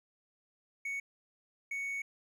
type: tone pair in turn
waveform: triangle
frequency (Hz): 2224 / 2224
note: C#7 / C#7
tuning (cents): +5 / +5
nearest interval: unison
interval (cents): 0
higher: neither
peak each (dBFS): -33 / -33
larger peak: neither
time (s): 0.85-1 / 1.71-2.02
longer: second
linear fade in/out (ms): 5
effects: none